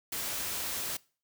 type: noise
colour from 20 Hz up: white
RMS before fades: -35 dBFS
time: 0.12-0.97 s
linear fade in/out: 5 ms
effects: noise-tail reverb RT60 0.4 s tail -23 dB re dry